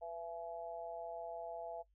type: tone with amplitude modulation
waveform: sine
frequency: 671 Hz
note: E5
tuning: 31 cents sharp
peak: -38 dBFS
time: 0.01-1.83 s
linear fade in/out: 20 ms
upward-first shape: sine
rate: 174 Hz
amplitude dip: 100%
effects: noise-tail reverb RT60 0.1 s tail -20 dB re dry + added 50 Hz sine -70 dBFS peak until 1.94 s